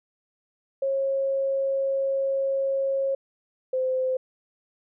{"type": "tone pair in turn", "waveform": "sine", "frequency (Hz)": [543, 517], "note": ["C#5", "C5"], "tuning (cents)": [-36, -21], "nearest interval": "minor second", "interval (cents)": 85, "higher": "first", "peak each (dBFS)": -22, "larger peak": "neither", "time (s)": [[0.82, 3.15], [3.73, 4.17]], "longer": "first", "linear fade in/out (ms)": 5, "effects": []}